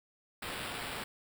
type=noise with sample-and-hold; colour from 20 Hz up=white; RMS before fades=-40 dBFS; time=0.42-1.04 s; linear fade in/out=5 ms; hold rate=6300 Hz; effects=none